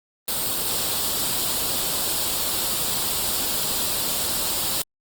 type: noise with comb filter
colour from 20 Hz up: white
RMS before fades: -24 dBFS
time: 0.28-4.82 s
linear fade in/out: 2 ms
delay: 0.24 ms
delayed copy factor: +0.55
effects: Opus 24 kbps